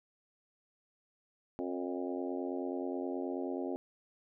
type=harmonic tone with a mistuned harmonic; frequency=89.4 Hz; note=F2; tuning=41 cents sharp; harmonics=3 / 4 / 5 / 6 / 7 / 8 / 9; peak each=-38 / -39 / -43 / -46 / -45 / -49 / -49 dBFS; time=1.59-3.76 s; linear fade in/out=0 ms; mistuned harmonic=6; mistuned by=+45 cents; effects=none